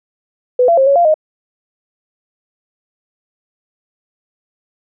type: tone with pitch steps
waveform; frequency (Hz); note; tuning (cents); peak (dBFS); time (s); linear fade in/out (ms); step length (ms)
sine; 498.6 / 678 / 535 / 557 / 692 / 621; B4 / E5 / C5 / C#5 / F5 / D#5; +16 / +49 / +38 / +8 / -16 / -3; -7; 0.59-1.142; 5; 92
effects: none